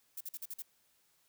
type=noise bursts; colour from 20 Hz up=violet; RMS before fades=-42 dBFS; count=6; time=0.17-0.622 s; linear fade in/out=5 ms; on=37 ms; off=46 ms; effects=white hiss -72 dBFS RMS until 1.28 s